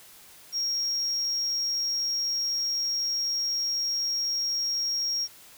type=tone; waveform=sine; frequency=5588 Hz; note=F8; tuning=in tune; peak=-23 dBFS; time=0.52-5.28 s; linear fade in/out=50 ms; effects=tanh soft clip ceiling -24 dBFS + white hiss -51 dBFS RMS until 5.57 s